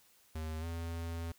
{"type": "tone with pitch glide", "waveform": "square", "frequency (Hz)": [79, 83.5], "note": ["D#2", "E2"], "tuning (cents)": [27, 23], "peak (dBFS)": -38, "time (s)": [0.35, 1.32], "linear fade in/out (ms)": 5, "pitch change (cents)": 96, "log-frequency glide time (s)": [0.6, 0.65], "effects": ["white hiss -66 dBFS RMS until 1.38 s"]}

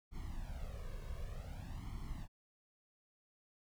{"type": "noise with flanger", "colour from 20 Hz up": "brown", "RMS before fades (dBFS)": -44, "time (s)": [0.11, 2.28], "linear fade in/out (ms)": 50, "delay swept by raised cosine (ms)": [0.92, 1.85], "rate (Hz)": 0.54, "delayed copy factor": 0.9, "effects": []}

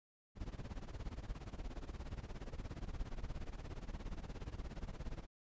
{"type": "noise with tremolo", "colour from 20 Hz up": "brown", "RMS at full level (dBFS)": -42, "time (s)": [0.35, 5.27], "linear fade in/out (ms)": 50, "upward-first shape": "sine", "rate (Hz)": 17, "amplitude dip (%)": 85, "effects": ["resampled to 16000 Hz"]}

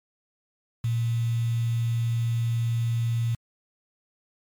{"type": "tone with quantisation", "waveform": "sine", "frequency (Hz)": 116.54, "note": "A#2", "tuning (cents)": 0, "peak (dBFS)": -22, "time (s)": [0.84, 3.35], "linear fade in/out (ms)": 5, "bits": 7, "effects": ["MP3 96 kbps"]}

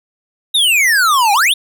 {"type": "exponential two-way sweep", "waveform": "square", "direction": "down then up", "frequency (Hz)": [3835, 784, 3835], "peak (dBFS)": -10, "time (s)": [0.54, 1.54], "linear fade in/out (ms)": 10, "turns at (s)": 1.33, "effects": []}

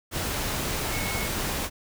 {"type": "tone in noise", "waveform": "sine", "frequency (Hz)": 2193, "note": "C#7", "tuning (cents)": -19, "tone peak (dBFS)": -34, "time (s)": [0.9, 1.3], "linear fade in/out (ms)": 50, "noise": "pink", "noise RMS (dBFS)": -29, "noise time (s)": [0.11, 1.7], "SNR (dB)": -8, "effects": []}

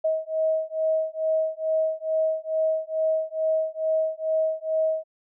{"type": "beating tone pair", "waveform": "sine", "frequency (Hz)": [634, 636.3], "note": ["D#5", "D#5"], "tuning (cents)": [32, 39], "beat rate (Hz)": 2.3, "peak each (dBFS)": -25, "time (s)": [0.04, 5.04], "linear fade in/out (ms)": 10, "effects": []}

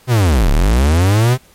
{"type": "linear two-way sweep", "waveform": "45% pulse", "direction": "down then up", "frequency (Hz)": [130.81, 32.7, 130.81], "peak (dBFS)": -9, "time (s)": [0.07, 1.38], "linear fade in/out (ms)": 50, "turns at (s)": 0.51, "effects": ["pink hiss -48 dBFS RMS until 1.54 s", "MP3 64 kbps"]}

